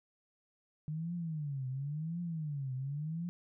sine tone with vibrato, 150 Hz, D3, 37 cents sharp, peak -35 dBFS, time 0.88-3.29 s, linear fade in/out 0 ms, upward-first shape triangle, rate 0.94 Hz, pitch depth 280 cents each way, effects none

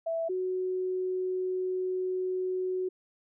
sine tone pair in turn, 659.3 / 370 Hz, E5 / F#4, 0 / 0 cents, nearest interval minor seventh, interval 1000 cents, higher first, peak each -28 dBFS, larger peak neither, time 0.06-0.29 / 0.29-2.89 s, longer second, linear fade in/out 10 ms, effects none

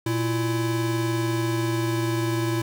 square tone pair together, 117.9 / 333.5 Hz, A#2 / E4, +20 / +20 cents, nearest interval octave + tritone, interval 1800 cents, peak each -26 dBFS, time 0.06-2.62 s, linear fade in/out 5 ms, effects none

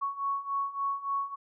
sine beating tone pair, 1108.7 / 1112.2 Hz, C#6 / C#6, 0 / +5 cents, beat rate 3.5 Hz, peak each -34 / -31 dBFS, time 0.01-1.36 s, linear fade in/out 20 ms, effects none

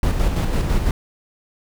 brown noise with tremolo, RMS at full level -17 dBFS, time 0.03-0.91 s, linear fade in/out 2 ms, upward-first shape square, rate 6 Hz, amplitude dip 40%, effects none

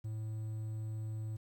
triangle tone, 109.2 Hz, A2, 13 cents flat, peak -35 dBFS, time 0.04-1.37 s, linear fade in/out 10 ms, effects 11-bit

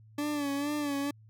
40% pulse tone with vibrato, 288.2 Hz, D4, 33 cents flat, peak -29 dBFS, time 0.18-1.11 s, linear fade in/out 5 ms, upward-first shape sine, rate 2.2 Hz, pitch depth 58 cents each way, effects added 109 Hz sine -53 dBFS peak until 1.29 s

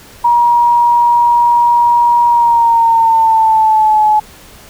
sine tone with pitch glide, 952 to 853 Hz, A#5 to G#5, +36 to +46 cents, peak -6 dBFS, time 0.24-4.2 s, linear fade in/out 10 ms, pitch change -190 cents, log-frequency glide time 2.28-4.05 s, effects pink hiss -38 dBFS RMS until 4.69 s

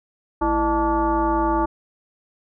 sine tone with frequency modulation, 605 Hz, D#5, 49 cents flat, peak -17 dBFS, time 0.41-1.66 s, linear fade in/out 10 ms, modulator 275 Hz, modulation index 1.9, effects none

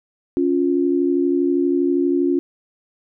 sine tone pair together, 279 / 351.5 Hz, C#4 / F4, +11 / +11 cents, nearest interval major third, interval 400 cents, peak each -18 dBFS, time 0.37-2.39 s, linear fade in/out 0 ms, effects none

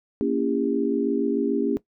sine chord, A# diminished seventh, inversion none, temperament just, 233.1 / 279.7 / 335.6 / 402.8 Hz, A#3 / C#4 / E4 / G4, 0 / +16 / +31 / +47 cents, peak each -26 / -24 / -29 / -26 dBFS, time 0.21-1.77 s, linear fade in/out 0 ms, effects noise-tail reverb RT60 0.1 s tail -18 dB re dry

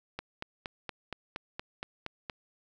click train, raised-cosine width 0.3 ms, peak -20 dBFS, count 10, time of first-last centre 0.19-2.298 s, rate 4.27 Hz, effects none

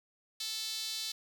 sawtooth tone with high-pass filter, 440 Hz, A4, in tune, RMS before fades -38 dBFS, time 0.4-1.12 s, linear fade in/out 5 ms, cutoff 4100 Hz, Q 3.4, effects none

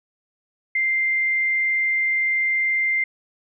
sine tone, 2093 Hz, C7, in tune, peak -18 dBFS, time 0.75-3.04 s, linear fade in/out 5 ms, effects none

